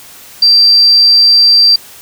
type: tone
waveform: sine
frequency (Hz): 4699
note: D8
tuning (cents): 0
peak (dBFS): -3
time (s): 0.42-1.76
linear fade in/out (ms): 5
effects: white hiss -35 dBFS RMS until 2.01 s